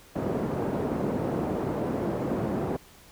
pink band-pass noise, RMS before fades -29 dBFS, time 0.15-2.77 s, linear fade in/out 10 ms, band 160 to 600 Hz, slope 12 dB/octave, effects pink hiss -53 dBFS RMS until 3.11 s

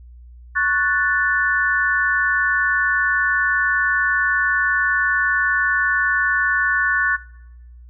sine chord, F# minor, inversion second, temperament equal, 1108.7 / 1480 / 1760 Hz, C#6 / F#6 / A6, 0 / 0 / 0 cents, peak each -24 / -19 / -19 dBFS, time 0.55-7.17 s, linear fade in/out 20 ms, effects noise-tail reverb RT60 0.9 s tail -21 dB re dry + added 60 Hz sine -39 dBFS peak until 7.89 s

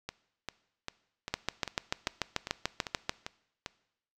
two click trains, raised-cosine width 0.2 ms, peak -11 / -19 dBFS, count 13 / 10, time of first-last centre 1.34-3.094 / 0.09-3.661 s, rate 6.84 / 2.52 Hz, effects noise-tail reverb RT60 0.8 s tail -20 dB re dry

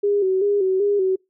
sine tone with vibrato, 392 Hz, G4, in tune, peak -16 dBFS, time 0.03-1.16 s, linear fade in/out 10 ms, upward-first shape square, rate 2.6 Hz, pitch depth 66 cents each way, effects noise-tail reverb RT60 0.2 s tail -26 dB re dry

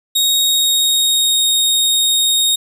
sawtooth tone with pitch glide, 3759 to 3727 Hz, A#7 to A#7, +14 to -1 cents, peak -9 dBFS, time 0.15-2.56 s, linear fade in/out 10 ms, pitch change -15 cents, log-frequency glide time 0.43-1.45 s, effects 8-bit

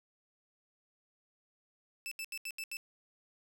sawtooth tone bursts, 2637 Hz, E7, in tune, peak -35 dBFS, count 6, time 2.06-2.769 s, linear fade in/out 0 ms, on 54 ms, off 77 ms, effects none

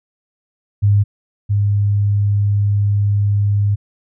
sine tone pair in turn, 102 / 102 Hz, G#2 / G#2, -31 / -31 cents, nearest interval unison, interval 0 cents, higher neither, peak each -9 / -12 dBFS, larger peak first, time 0.82-1.04 / 1.49-3.76 s, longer second, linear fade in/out 20 ms, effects none

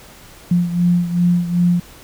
sine beating tone pair, 174.61 / 177.21 Hz, F3 / F3, 0 / +26 cents, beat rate 2.6 Hz, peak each -14 / -19 dBFS, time 0.51-1.8 s, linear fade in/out 5 ms, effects pink hiss -42 dBFS RMS until 2.03 s

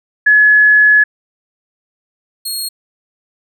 sine / 20% pulse tone pair in turn, 1700 / 4284 Hz, G#6 / C8, +40 / +40 cents, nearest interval octave + major third, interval 1600 cents, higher second, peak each -5 / -13 dBFS, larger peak first, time 0.26-1.04 / 2.45-2.69 s, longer first, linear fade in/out 10 ms, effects none

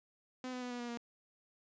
sawtooth tone with pitch steps, 254.8 / 251 / 247.3 / 243.6 / 239.9 / 236.4 Hz, C4 / B3 / B3 / B3 / A#3 / A#3, -46 / +28 / +3 / -24 / +50 / +24 cents, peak -36 dBFS, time 0.44-0.974 s, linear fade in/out 2 ms, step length 89 ms, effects resampled to 16000 Hz

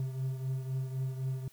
triangle beating tone pair, 130.81 / 134.71 Hz, C3 / C#3, 0 / -49 cents, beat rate 3.9 Hz, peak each -31 / -38 dBFS, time 0-1.48 s, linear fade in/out 2 ms, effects white hiss -62 dBFS RMS until 1.52 s

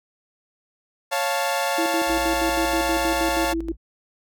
sawtooth chord, Db augmented, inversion none, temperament equal, 554.4 / 698.5 / 880 Hz, Db5 / F5 / A5, 0 / 0 / 0 cents, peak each -22 / -22 / -22 dBFS, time 1.11-3.54 s, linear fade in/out 20 ms
sine tone with tremolo, 329.6 Hz, E4, in tune, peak -22 dBFS, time 1.78-3.72 s, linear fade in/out 5 ms, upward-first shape square, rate 6.3 Hz, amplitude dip 65%
triangle tone, 55 Hz, A1, in tune, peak -30 dBFS, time 2.06-3.77 s, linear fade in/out 50 ms
effects none

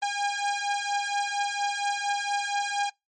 sawtooth beating tone pair, 809 / 813.3 Hz, G#5 / G#5, -46 / -36 cents, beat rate 4.3 Hz, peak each -25 dBFS, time 0.02-2.9 s, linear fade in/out 10 ms, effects noise-tail reverb RT60 0.2 s tail -26 dB re dry + MP3 32 kbps

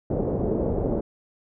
white low-pass noise, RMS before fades -25 dBFS, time 0.1-1.01 s, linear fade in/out 5 ms, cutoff 510 Hz, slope 24 dB/octave, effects none

